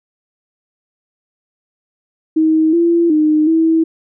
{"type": "tone with pitch steps", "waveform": "sine", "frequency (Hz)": [316.4, 339.3, 306.9, 324.2], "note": ["D#4", "F4", "D#4", "E4"], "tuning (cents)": [29, -50, -24, -29], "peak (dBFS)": -9, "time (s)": [2.36, 3.84], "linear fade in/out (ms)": 10, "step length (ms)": 370, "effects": []}